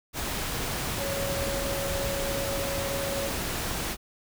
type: tone in noise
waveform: sine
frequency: 554.4 Hz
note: C#5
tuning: in tune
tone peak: -31 dBFS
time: 0.97-3.32 s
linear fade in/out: 50 ms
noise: pink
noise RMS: -31 dBFS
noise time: 0.13-3.97 s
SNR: -3 dB
effects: none